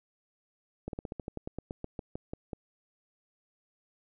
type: slowing click train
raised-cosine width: 2 ms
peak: -23 dBFS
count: 16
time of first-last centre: 0.88-2.532 s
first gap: 52 ms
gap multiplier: 1.1
effects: none